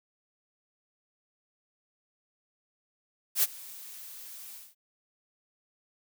blue noise with ADSR envelope, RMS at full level -22 dBFS, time 3.35-4.75 s, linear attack 78 ms, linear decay 33 ms, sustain -23 dB, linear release 210 ms, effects none

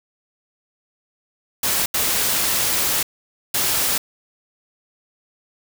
white noise bursts at uneven times, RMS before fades -20 dBFS, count 3, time 1.63-1.86 / 1.94-3.03 / 3.54-3.98 s, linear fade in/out 5 ms, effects none

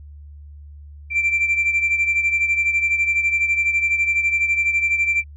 sine beating tone pair, 2349 / 2361 Hz, D7 / D7, 0 / +9 cents, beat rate 12 Hz, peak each -16 / -22 dBFS, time 1.1-5.24 s, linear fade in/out 50 ms, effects tanh soft clip ceiling -12 dBFS + added 73 Hz sine -37 dBFS peak until 5.36 s

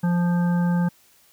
harmonic tone, 174.61 Hz, F3, in tune, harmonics 1 / 3 / 5 / 7 / 9, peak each -18 / -35 / -33 / -42 / -37 dBFS, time 0.03-0.89 s, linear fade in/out 10 ms, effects white hiss -57 dBFS RMS until 1.32 s

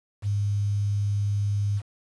sine tone with quantisation, 101.9 Hz, G#2, 32 cents flat, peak -22 dBFS, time 0.22-1.82 s, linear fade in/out 50 ms, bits 8, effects resampled to 24000 Hz

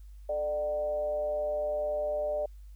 sine tone with frequency modulation, 597 Hz, D5, 28 cents sharp, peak -28 dBFS, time 0.29-2.46 s, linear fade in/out 5 ms, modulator 162 Hz, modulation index 0.44, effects added 50 Hz sine -45 dBFS peak until 2.75 s + white hiss -71 dBFS RMS until 2.75 s

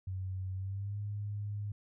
sine tone with pitch glide, 94 to 103.1 Hz, F#2 to G#2, +28 to -12 cents, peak -35 dBFS, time 0.07-1.72 s, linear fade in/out 5 ms, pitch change +160 cents, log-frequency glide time 0.54-0.99 s, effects none

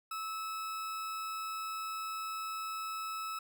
40% pulse tone, 1300 Hz, E6, 24 cents flat, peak -36 dBFS, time 0.11-3.39 s, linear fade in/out 5 ms, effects none

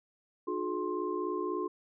sine tone cluster, 305.2 / 361.5 / 425.3 / 1055 Hz, D#4 / F#4 / G#4 / C6, -33 / -40 / +41 / +14 cents, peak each -38 / -34 / -37 / -38 dBFS, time 0.47-1.68 s, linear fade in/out 10 ms, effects none

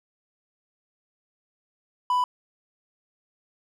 triangle tone, 993 Hz, B5, 9 cents sharp, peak -18 dBFS, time 2.1-2.24 s, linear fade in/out 2 ms, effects none

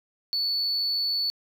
sine tone, 4453 Hz, C#8, 7 cents sharp, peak -22 dBFS, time 0.33-1.3 s, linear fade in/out 0 ms, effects tanh soft clip ceiling -21 dBFS + 10-bit

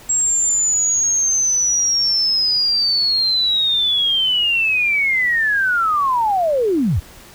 sine linear sweep, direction down, 7620 to 61.74 Hz, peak -14 dBFS, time 0.09-7 s, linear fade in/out 10 ms, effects pink hiss -42 dBFS RMS until 7.34 s

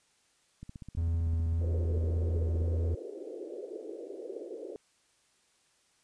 click train, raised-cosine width 5 ms, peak -31 dBFS, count 32, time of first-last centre 0.63-2.617 s, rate 15.6 Hz
triangle tone with vibrato, 82.7 Hz, E2, 6 cents sharp, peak -25 dBFS, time 0.97-2.95 s, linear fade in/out 5 ms, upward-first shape square, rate 1.8 Hz, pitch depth 10 cents each way
white band-pass noise, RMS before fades -42 dBFS, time 1.61-4.76 s, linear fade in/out 0 ms, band 330 to 510 Hz, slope 48 dB/octave
effects white hiss -69 dBFS RMS until 6.03 s + resampled to 22050 Hz

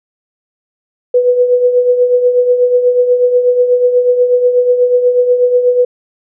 sine tone with tremolo, 493.9 Hz, B4, in tune, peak -4 dBFS, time 1.14-5.85 s, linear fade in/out 5 ms, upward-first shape triangle, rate 8.2 Hz, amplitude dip 65%, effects none

